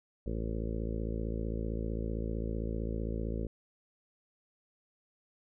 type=harmonic tone; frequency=55.5 Hz; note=A1; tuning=16 cents sharp; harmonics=1 / 2 / 3 / 4 / 5 / 6 / 7 / 8 / 9 / 10; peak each=-35 / -40 / -43 / -41 / -48 / -44 / -46 / -45 / -47 / -50 dBFS; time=0.26-3.47 s; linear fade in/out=5 ms; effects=none